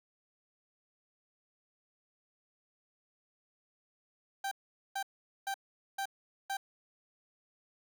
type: tone bursts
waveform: 30% pulse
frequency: 784 Hz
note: G5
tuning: in tune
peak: -31 dBFS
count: 5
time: 4.44-6.57 s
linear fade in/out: 5 ms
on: 74 ms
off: 440 ms
effects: none